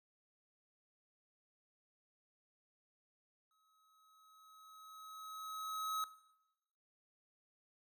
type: tone with exponential growth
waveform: square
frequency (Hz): 1279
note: D#6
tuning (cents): +47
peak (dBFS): -37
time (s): 3.51-6.04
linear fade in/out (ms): 1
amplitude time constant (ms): 550
effects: noise-tail reverb RT60 0.9 s tail -17 dB re dry